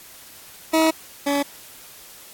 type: tone pair in turn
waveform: 20% pulse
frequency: 320 / 283.9 Hz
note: D#4 / C#4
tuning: +49 / +41 cents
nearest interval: major second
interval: 208 cents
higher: first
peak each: -10 / -14 dBFS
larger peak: first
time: 0.73-0.91 / 1.26-1.43 s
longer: first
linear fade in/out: 10 ms
effects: white hiss -44 dBFS RMS until 2.33 s + AAC 64 kbps